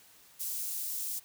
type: high-pass noise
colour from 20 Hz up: white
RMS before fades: -36 dBFS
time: 0.39-1.2 s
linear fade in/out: 20 ms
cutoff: 7100 Hz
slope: 12 dB/octave
effects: white hiss -59 dBFS RMS until 1.24 s